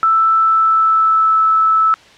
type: tone with pitch glide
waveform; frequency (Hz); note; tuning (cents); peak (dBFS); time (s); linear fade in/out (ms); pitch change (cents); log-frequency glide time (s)
sine; 1322 to 1309.1; E6 to E6; +5 to -12; -9; 0.03-1.94; 0; -17; 0.36-1.39
effects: white hiss -43 dBFS RMS until 2.17 s + low-pass 4000 Hz 12 dB/octave